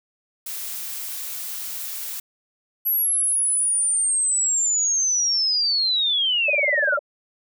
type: noise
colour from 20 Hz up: blue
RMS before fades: -31 dBFS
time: 0.46-2.2 s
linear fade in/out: 5 ms
type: linear sweep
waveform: sine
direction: down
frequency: 11750 to 1322 Hz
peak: -18 dBFS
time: 2.85-6.98 s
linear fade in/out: 20 ms
type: tone bursts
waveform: sine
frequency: 587.3 Hz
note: D5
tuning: in tune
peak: -20 dBFS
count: 11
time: 6.48-6.992 s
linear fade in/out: 5 ms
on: 22 ms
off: 27 ms
effects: none